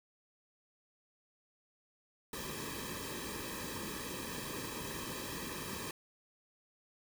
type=noise with comb filter; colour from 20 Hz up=pink; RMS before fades=-42 dBFS; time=2.33-5.91 s; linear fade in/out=2 ms; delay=1.4 ms; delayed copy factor=-0.9; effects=none